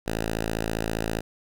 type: tone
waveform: 5% pulse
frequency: 55 Hz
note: A1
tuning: in tune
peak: -15 dBFS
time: 0.06-1.21 s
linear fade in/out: 10 ms
effects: none